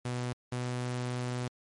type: tone pair in turn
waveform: sawtooth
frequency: 123.47 / 123.97 Hz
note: B2 / B2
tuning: 0 / +7 cents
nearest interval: unison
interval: 7 cents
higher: second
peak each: -28 dBFS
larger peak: neither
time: 0.05-0.33 / 0.52-1.48 s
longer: second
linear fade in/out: 5 ms
effects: MP3 48 kbps